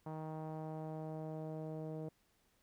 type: tone with low-pass filter sweep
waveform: sawtooth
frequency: 157 Hz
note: D#3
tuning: 16 cents sharp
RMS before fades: -44 dBFS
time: 0.06-2.09 s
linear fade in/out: 5 ms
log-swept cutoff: 900 to 550 Hz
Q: 2.4
effects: pink hiss -75 dBFS RMS until 2.62 s